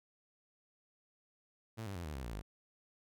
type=tone with pitch steps; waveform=sawtooth; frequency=112.7 / 98.68 / 86.4 / 75.65 / 66.24 / 58 / 50.79 Hz; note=A2 / G2 / F2 / D#2 / C2 / A#1 / G#1; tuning=+42 / +12 / -18 / -48 / +22 / -8 / -38 cents; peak=-37 dBFS; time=1.77-2.421 s; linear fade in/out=20 ms; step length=93 ms; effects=none